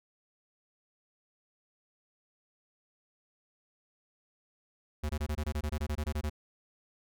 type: tone bursts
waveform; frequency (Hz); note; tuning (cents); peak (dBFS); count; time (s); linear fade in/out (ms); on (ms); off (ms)
square; 75.4; D2; +46; -31; 15; 5.03-6.298; 10; 64; 22
effects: none